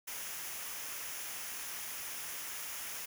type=noise with comb filter; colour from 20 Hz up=white; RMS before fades=-42 dBFS; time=0.07-3.06 s; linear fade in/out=10 ms; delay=0.24 ms; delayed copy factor=-0.5; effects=none